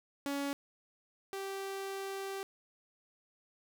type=tone pair in turn; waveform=sawtooth; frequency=281.2 / 390 Hz; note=C#4 / G4; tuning=+25 / -9 cents; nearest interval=tritone; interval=566 cents; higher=second; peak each=-30 / -34 dBFS; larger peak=first; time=0.26-0.53 / 1.33-2.43 s; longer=second; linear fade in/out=0 ms; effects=none